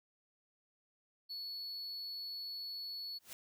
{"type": "tone", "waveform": "triangle", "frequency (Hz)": 4407, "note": "C#8", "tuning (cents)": -11, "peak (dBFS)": -40, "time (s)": [1.29, 3.19], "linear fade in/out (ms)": 20}
{"type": "noise with exponential growth", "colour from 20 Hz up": "white", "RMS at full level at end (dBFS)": -45, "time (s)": [3.16, 3.33], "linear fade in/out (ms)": 1, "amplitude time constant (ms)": 35}
{"effects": []}